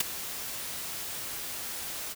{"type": "noise with ADSR envelope", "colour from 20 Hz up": "white", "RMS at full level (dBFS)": -23, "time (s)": [0, 2.15], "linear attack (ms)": 4, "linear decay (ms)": 15, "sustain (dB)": -14, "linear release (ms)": 33, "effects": []}